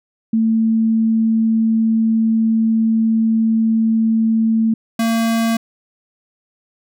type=tone pair in turn; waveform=sine / square; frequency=223.6 / 227.5 Hz; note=A3 / A#3; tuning=+28 / -42 cents; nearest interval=unison; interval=30 cents; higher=second; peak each=-12 / -15 dBFS; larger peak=first; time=0.33-4.74 / 4.99-5.57 s; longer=first; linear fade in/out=5 ms; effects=none